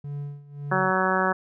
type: tone with tremolo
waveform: triangle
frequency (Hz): 143.7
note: D3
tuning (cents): -37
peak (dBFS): -27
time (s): 0.04-0.91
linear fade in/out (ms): 5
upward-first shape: sine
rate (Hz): 1.8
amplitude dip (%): 85
type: harmonic tone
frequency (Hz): 187.4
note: F#3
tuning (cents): +22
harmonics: 1 / 2 / 3 / 4 / 5 / 6 / 7 / 8 / 9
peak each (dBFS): -29 / -29 / -29 / -29 / -29 / -29 / -29 / -29 / -29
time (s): 0.71-1.33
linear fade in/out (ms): 10
effects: none